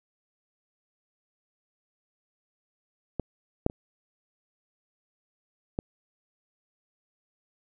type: clicks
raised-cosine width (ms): 2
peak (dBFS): -15 / -7 / -25 / -15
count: 4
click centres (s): 3.197 / 3.664 / 3.699 / 5.789
effects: none